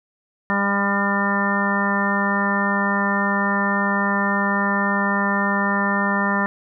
harmonic tone, 200.1 Hz, G3, 36 cents sharp, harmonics 1 / 2 / 3 / 4 / 5 / 6 / 7 / 9, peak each -22 / -32 / -29 / -30 / -25 / -28 / -28 / -23 dBFS, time 0.5-6.46 s, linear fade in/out 0 ms, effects none

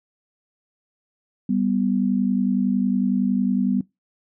sine tone pair together, 196 / 246.9 Hz, G3 / B3, 0 / 0 cents, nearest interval major third, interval 400 cents, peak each -21 dBFS, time 1.49-3.81 s, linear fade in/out 5 ms, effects noise-tail reverb RT60 0.2 s tail -21 dB re dry

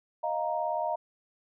sine chord, Eb suspended second, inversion none, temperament just, 622.3 / 700 / 933.4 Hz, Eb5 / F5 / Bb5, 0 / +4 / +2 cents, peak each -32 dBFS, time 0.23-0.96 s, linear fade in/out 10 ms, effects none

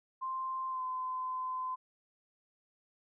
sine tone with pitch glide, 1046.5 to 1025.6 Hz, C6 to C6, 0 to -35 cents, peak -34 dBFS, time 0.21-1.76 s, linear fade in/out 20 ms, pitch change -35 cents, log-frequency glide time 0.69-0.82 s, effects none

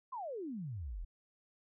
sine exponential sweep, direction down, 1091 to 35.96 Hz, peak -39 dBFS, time 0.12-1.05 s, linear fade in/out 10 ms, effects none

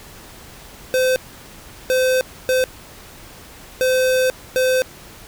square tone bursts at uneven times, 514 Hz, C5, 31 cents flat, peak -15 dBFS, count 5, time 0.94-1.16 / 1.9-2.21 / 2.49-2.64 / 3.81-4.3 / 4.56-4.82 s, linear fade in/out 0 ms, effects pink hiss -41 dBFS RMS until 5.27 s

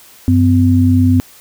sine tone pair together, 95.3 / 254.2 Hz, G2 / C4, -48 / -50 cents, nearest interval octave + perfect fourth, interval 1698 cents, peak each -10 dBFS, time 0.28-1.2 s, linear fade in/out 0 ms, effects white hiss -42 dBFS RMS until 1.4 s

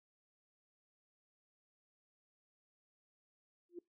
sine tone with exponential growth, 349.2 Hz, F4, in tune, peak -40 dBFS, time 3.69-3.79 s, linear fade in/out 5 ms, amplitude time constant 21 ms, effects noise-tail reverb RT60 0.2 s tail -24 dB re dry

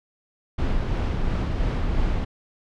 brown noise with tremolo, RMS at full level -22 dBFS, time 0.58-2.25 s, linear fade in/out 10 ms, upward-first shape sine, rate 2.9 Hz, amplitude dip 25%, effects low-pass 4000 Hz 12 dB/octave

